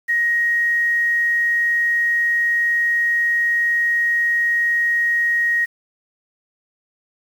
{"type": "tone with quantisation", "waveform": "sine", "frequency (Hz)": 1881, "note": "A#6", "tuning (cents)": 15, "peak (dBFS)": -15, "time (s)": [0.08, 5.66], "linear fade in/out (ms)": 20, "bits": 7, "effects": []}